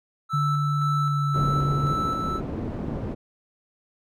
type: tone with tremolo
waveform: triangle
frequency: 1318.5 Hz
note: E6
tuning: in tune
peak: -22 dBFS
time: 0.29-2.41 s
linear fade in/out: 50 ms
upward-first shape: square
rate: 1.9 Hz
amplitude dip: 30%
type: tone with pitch glide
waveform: sine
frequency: 145.5 to 142.01 Hz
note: D3 to C#3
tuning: -16 to +42 cents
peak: -22 dBFS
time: 0.33-1.93 s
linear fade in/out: 10 ms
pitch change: -42 cents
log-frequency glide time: 0.95-1.34 s
type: low-pass noise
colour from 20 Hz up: white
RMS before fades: -30 dBFS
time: 1.34-3.15 s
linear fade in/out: 20 ms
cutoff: 300 Hz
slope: 12 dB/octave
effects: none